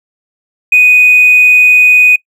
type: tone with hard clipping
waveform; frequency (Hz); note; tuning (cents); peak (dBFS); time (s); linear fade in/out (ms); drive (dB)
sine; 2489; D#7; 0; -3; 0.72-2.16; 5; 1
effects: noise-tail reverb RT60 0.1 s tail -23 dB re dry